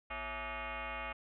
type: tone with frequency modulation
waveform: sine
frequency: 659.3 Hz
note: E5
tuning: in tune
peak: -38 dBFS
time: 0.1-1.13 s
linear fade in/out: 10 ms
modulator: 302 Hz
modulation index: 6.8
effects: none